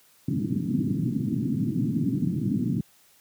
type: band-pass noise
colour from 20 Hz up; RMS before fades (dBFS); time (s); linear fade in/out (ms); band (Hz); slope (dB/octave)
white; -26; 0.28-2.81; 5; 110 to 290; 48
effects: white hiss -59 dBFS RMS until 3.2 s + high-pass 60 Hz 12 dB/octave